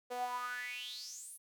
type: tone with high-pass filter sweep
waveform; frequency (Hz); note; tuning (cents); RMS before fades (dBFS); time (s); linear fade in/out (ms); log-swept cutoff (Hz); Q
sawtooth; 246.5; B3; -3; -42; 0.1-1.38; 20; 550 to 11000; 8.7
effects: none